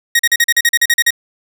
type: tone bursts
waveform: sawtooth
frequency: 1881 Hz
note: A#6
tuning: 15 cents sharp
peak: -5 dBFS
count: 12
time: 0.15-1.106 s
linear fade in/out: 5 ms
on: 43 ms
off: 40 ms
effects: none